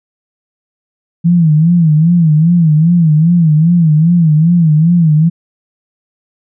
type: tone with vibrato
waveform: sine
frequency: 162.9 Hz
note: E3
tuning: 20 cents flat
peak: -5 dBFS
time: 1.24-5.3 s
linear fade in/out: 20 ms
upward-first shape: sine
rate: 2.5 Hz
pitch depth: 130 cents each way
effects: none